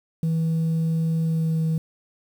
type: tone with pitch glide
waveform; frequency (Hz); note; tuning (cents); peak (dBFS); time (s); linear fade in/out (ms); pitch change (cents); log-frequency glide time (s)
sine; 162.5 to 160.45; E3 to E3; -24 to -46; -17; 0.23-1.78; 2; -22; 1.19-1.64
effects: tanh soft clip ceiling -19 dBFS + 8-bit